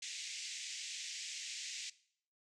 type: band-pass noise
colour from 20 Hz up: white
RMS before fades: -45 dBFS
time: 0.02-1.9 s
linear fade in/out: 5 ms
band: 2000 to 7500 Hz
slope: 48 dB/octave
effects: noise-tail reverb RT60 0.6 s tail -19 dB re dry